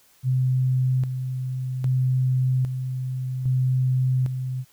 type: tone with tremolo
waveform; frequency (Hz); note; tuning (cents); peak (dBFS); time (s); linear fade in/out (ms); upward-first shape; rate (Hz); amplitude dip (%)
sine; 128.8; C3; -27; -18; 0.23-4.65; 50; square; 0.62; 55
effects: white hiss -58 dBFS RMS until 4.72 s